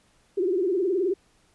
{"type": "tone with vibrato", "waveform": "sine", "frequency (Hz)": 369.7, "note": "F#4", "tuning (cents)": -1, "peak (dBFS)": -21, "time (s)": [0.37, 1.14], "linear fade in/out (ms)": 10, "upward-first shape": "triangle", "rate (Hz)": 19, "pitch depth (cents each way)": 180, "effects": ["pink hiss -63 dBFS RMS until 1.54 s", "resampled to 24000 Hz"]}